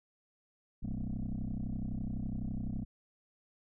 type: tone with frequency modulation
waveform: sine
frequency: 116.54 Hz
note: A#2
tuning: in tune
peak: -32 dBFS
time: 0.82-2.85 s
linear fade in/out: 20 ms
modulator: 31.9 Hz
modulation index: 4.1
effects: tanh soft clip ceiling -32 dBFS